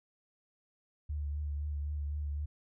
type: tone with vibrato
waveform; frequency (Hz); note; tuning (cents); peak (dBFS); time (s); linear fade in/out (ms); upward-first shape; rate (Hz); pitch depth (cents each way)
sine; 73.42; D2; 0; -33; 1.09-2.46; 10; triangle; 3.9; 36
effects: none

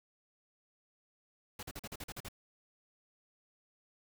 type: noise bursts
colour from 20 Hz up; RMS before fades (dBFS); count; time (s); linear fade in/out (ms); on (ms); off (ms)
pink; -44; 9; 1.59-2.286; 5; 40; 42
effects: none

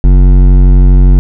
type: tone with hard clipping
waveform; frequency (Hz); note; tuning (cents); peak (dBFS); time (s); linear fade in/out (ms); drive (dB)
sine; 46.21; F#1; -1; -3; 0.04-1.19; 0; 12
effects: none

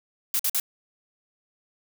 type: noise bursts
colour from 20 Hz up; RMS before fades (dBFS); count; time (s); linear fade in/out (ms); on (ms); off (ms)
blue; -24; 3; 0.34-0.6; 2; 54; 49
effects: none

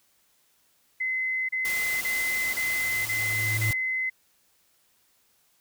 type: tone bursts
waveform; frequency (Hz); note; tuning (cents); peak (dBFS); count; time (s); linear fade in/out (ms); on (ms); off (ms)
sine; 2046; C7; -39; -25; 6; 1-4.1; 10; 490; 32
type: noise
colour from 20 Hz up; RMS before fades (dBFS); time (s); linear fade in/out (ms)
white; -34; 1.65-3.73; 0
type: tone with exponential growth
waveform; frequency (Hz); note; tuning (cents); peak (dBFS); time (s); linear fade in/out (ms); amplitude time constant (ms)
triangle; 109.4; A2; -9; -21; 2.37-3.71; 0; 290
effects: white hiss -66 dBFS RMS until 5.6 s

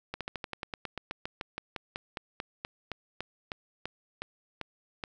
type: slowing click train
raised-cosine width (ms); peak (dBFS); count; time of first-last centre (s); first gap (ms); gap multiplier
0.3; -19; 26; 0.14-5.038; 67; 1.08
effects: none

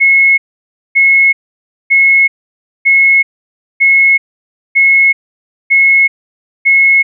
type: tone bursts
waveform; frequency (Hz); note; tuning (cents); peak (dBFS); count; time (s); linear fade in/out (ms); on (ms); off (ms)
sine; 2178; C#7; -31; -4; 8; 0-7.03; 20; 380; 570
effects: none

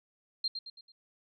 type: tone with echo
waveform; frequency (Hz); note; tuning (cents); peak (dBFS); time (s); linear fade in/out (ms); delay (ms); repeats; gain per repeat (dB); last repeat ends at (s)
sine; 4186; C8; 0; -28; 0.44-0.48; 5; 110; 4; -7; 0.92
effects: none

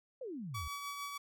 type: exponential sweep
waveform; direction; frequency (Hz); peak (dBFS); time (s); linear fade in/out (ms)
sine; down; 554.4 to 65.41; -40; 0.21-0.68; 5
type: tone with tremolo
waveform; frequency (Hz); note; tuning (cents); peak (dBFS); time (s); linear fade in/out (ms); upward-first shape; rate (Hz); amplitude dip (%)
sawtooth; 1140; C#6; +48; -35; 0.54-1.18; 10; triangle; 6.6; 40
effects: none

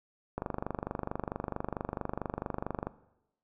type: click train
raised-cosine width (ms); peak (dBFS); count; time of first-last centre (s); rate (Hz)
1; -19; 62; 0.38-2.87; 24.5
effects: noise-tail reverb RT60 0.9 s tail -18 dB re dry

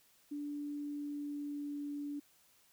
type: tone with pitch glide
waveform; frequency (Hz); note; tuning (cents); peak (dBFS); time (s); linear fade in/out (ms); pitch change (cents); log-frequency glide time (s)
sine; 291.2 to 289.2; D4 to D4; -15 to -27; -38; 0.31-2.2; 10; -12; 0.72-1.88
effects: white hiss -68 dBFS RMS until 2.72 s

